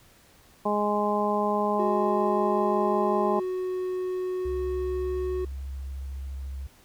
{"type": "harmonic tone", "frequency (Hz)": 207.7, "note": "G#3", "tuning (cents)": 0, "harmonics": [1, 2, 3, 4, 5], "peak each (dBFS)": [-29, -29, -29, -29, -29], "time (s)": [0.65, 3.4], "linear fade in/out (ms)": 10}
{"type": "tone with pitch glide", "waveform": "triangle", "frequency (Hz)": [370, 367.9], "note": ["F#4", "F#4"], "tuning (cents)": [0, -10], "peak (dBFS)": -25, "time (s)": [1.79, 5.45], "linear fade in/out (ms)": 5, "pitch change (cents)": -10, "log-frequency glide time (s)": [3.23, 3.92]}
{"type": "tone with vibrato", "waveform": "sine", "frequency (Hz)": 67.5, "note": "C#2", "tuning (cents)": -45, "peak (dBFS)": -32, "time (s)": [4.45, 6.67], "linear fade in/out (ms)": 5, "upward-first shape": "triangle", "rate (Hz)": 14, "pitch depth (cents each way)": 26}
{"effects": ["pink hiss -57 dBFS RMS until 6.84 s"]}